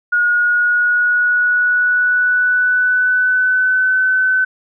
sine tone with pitch glide, 1442 to 1516.3 Hz, F#6 to F#6, -45 to +42 cents, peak -11 dBFS, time 0.12-4.45 s, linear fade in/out 10 ms, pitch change +87 cents, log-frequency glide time 0.31-3.98 s, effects none

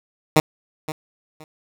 10% pulse tone with echo, 155.4 Hz, D#3, 2 cents flat, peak -3 dBFS, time 0.36-0.4 s, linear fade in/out 2 ms, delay 520 ms, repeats 2, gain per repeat -14 dB, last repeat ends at 1.44 s, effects none

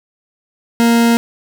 40% pulse tone, 233.1 Hz, A#3, in tune, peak -8 dBFS, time 0.8-1.17 s, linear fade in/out 0 ms, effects none

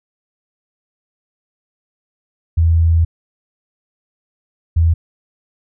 sine tone bursts at uneven times, 82.6 Hz, E2, 4 cents sharp, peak -9 dBFS, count 2, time 2.57-3.05 / 4.76-4.94 s, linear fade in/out 10 ms, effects none

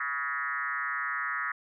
sine tone with frequency modulation, 1550 Hz, G6, 20 cents flat, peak -29 dBFS, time 0-1.52 s, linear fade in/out 5 ms, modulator 140 Hz, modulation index 2.9, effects none

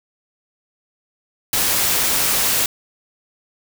white noise, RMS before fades -18 dBFS, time 1.53-2.66 s, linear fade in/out 2 ms, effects none

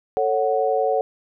sine chord, F# minor, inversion first, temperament just, 444 / 555 / 740 Hz, A4 / C#5 / F#5, +16 / +2 / 0 cents, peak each -22 dBFS, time 0.17-1.01 s, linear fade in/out 0 ms, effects none

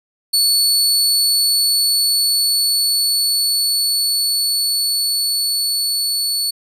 sawtooth tone with level ramp, 4435 Hz, C#8, in tune, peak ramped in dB -9 to -14 dBFS, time 0.33-6.51 s, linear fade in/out 10 ms, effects resampled to 32000 Hz

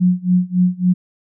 sine tone with tremolo, 180.8 Hz, F#3, 40 cents flat, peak -9 dBFS, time 0-0.94 s, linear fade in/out 20 ms, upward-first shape sine, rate 3.6 Hz, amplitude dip 95%, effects none

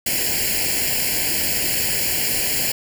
white noise with comb filter, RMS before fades -21 dBFS, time 0.06-2.72 s, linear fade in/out 5 ms, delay 0.41 ms, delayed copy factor +1, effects none

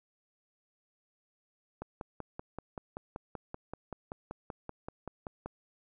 click train, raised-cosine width 1 ms, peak -25 dBFS, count 20, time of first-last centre 1.82-5.46 s, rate 5.22 Hz, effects none

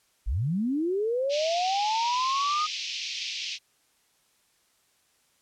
sine linear sweep, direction up, 38.89 to 1252 Hz, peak -24 dBFS, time 0.26-2.67 s, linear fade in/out 20 ms
pink band-pass noise, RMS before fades -34 dBFS, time 1.29-3.59 s, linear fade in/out 50 ms, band 2400 to 5900 Hz, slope 48 dB/octave
effects white hiss -67 dBFS RMS until 5.41 s + low-pass 11000 Hz 12 dB/octave

